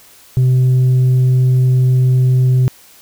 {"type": "tone with tanh clipping", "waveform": "sine", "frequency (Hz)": 128, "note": "C3", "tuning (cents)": -38, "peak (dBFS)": -9, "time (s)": [0.37, 2.68], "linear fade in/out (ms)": 0, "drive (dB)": 2, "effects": ["white hiss -44 dBFS RMS until 3.01 s"]}